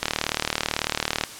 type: click train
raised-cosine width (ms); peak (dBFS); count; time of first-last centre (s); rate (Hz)
0.2; -4; 47; 0.03-1.237; 38.1
effects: white hiss -39 dBFS RMS until 1.39 s + low-pass 10000 Hz 12 dB/octave